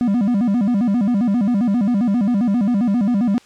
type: tone with vibrato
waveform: triangle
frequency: 220 Hz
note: A3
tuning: in tune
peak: -12 dBFS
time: 0.01-3.38 s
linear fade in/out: 0 ms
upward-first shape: square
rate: 7.5 Hz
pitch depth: 180 cents each way
effects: white hiss -49 dBFS RMS until 3.45 s + low-pass 6000 Hz 12 dB/octave